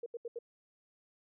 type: tone bursts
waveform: sine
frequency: 470 Hz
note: A#4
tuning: 14 cents sharp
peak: -37 dBFS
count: 4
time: 0.03-0.389 s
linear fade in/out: 5 ms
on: 32 ms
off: 77 ms
effects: none